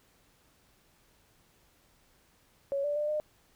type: tone with pitch steps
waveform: sine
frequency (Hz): 556 / 584 / 596 / 606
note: C#5 / D5 / D5 / D#5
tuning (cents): +5 / -10 / +25 / -46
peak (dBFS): -28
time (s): 2.72-3.2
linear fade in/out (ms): 0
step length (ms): 120
effects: pink hiss -66 dBFS RMS until 3.55 s